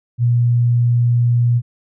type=tone; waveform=sine; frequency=120 Hz; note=B2; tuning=49 cents flat; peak=-11 dBFS; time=0.18-1.62 s; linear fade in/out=50 ms; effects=none